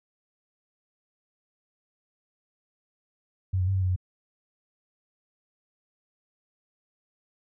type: tone with pitch steps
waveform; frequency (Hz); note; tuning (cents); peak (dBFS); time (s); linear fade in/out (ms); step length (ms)
sine; 93.9 / 91.1 / 96.6 / 94.7 / 92.1 / 91.4; F#2 / F#2 / G2 / F#2 / F#2 / F#2; +26 / -26 / -25 / +41 / -7 / -21; -22; 3.53-3.962; 10; 72
effects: none